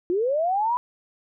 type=linear sweep; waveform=sine; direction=up; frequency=337.2 to 1000 Hz; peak=-20 dBFS; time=0.1-0.77 s; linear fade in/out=0 ms; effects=none